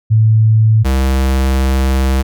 sine / square tone pair in turn, 110 / 66.11 Hz, A2 / C2, 0 / +19 cents, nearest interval major sixth, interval 881 cents, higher first, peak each -6 / -11 dBFS, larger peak first, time 0.1-0.84 / 0.84-2.23 s, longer second, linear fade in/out 20 ms, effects none

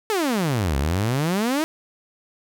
sawtooth exponential two-way sweep, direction down then up, 451.5 to 65.41 to 328 Hz, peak -16 dBFS, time 0.1-1.64 s, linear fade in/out 0 ms, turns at 0.77 s, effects none

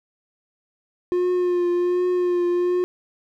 triangle tone with vibrato, 355.9 Hz, F4, 33 cents sharp, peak -16 dBFS, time 1.12-2.84 s, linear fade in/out 0 ms, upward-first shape triangle, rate 1.3 Hz, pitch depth 29 cents each way, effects none

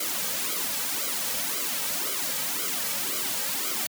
white noise with flanger, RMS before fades -29 dBFS, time 0-3.87 s, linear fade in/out 5 ms, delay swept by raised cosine 1.1 to 2.9 ms, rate 1.9 Hz, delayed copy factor -0.85, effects high-pass 150 Hz 12 dB/octave

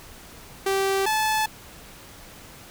sawtooth tone pair in turn, 389.2 / 867.4 Hz, G4 / A5, -12 / -25 cents, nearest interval octave + major second, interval 1387 cents, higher second, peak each -17 dBFS, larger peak neither, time 0.66-1.06 / 1.06-1.46 s, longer neither, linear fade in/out 5 ms, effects pink hiss -45 dBFS RMS until 2.7 s

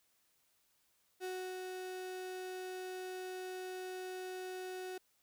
35% pulse tone with ADSR envelope, 370 Hz, F#4, in tune, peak -37 dBFS, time 1.2-4.98 s, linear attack 42 ms, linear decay 320 ms, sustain -3 dB, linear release 5 ms, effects white hiss -75 dBFS RMS until 5.22 s

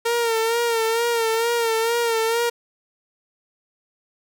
sawtooth tone with vibrato, 460 Hz, A#4, 23 cents flat, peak -15 dBFS, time 0.05-2.5 s, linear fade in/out 10 ms, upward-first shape sine, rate 2.2 Hz, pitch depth 52 cents each way, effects none

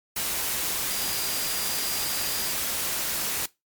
sine tone in noise, 4837 Hz, D#8, 50 cents flat, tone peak -34 dBFS, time 0.9-2.53 s, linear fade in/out 5 ms, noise white, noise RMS -28 dBFS, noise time 0.16-3.46 s, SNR -9 dB, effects noise-tail reverb RT60 0.2 s tail -20 dB re dry + MP3 96 kbps

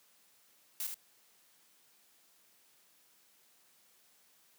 blue noise with echo, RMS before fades -37 dBFS, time 0.8-0.87 s, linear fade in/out 2 ms, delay 73 ms, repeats 1, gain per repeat -5 dB, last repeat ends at 0.943 s, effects white hiss -67 dBFS RMS until 4.58 s + high-pass 150 Hz 12 dB/octave

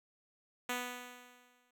5% pulse tone with exponential decay, 246.9 Hz, B3, in tune, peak -22 dBFS, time 0.69-1.71 s, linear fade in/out 5 ms, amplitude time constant 220 ms, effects none

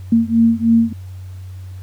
sine beating tone pair, 227.8 / 231 Hz, A#3 / A#3, -40 / -16 cents, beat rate 3.2 Hz, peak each -13 / -14 dBFS, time 0.12-0.93 s, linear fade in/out 5 ms, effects added 93 Hz sine -29 dBFS peak until 1.82 s + pink hiss -51 dBFS RMS until 1.82 s

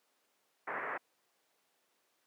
white low-pass noise, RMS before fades -38 dBFS, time 0.67-0.98 s, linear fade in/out 10 ms, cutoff 2000 Hz, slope 48 dB/octave, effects pink hiss -75 dBFS RMS until 2.26 s + high-pass 400 Hz 12 dB/octave

